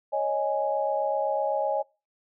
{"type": "chord", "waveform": "sine", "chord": "C# suspended second", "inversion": "none", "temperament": "equal", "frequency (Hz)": [554.4, 622.3, 830.6], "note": ["C#5", "D#5", "G#5"], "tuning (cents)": [0, 0, 0], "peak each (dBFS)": -28, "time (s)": [0.12, 1.83], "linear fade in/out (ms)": 20, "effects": ["noise-tail reverb RT60 0.3 s tail -24 dB re dry"]}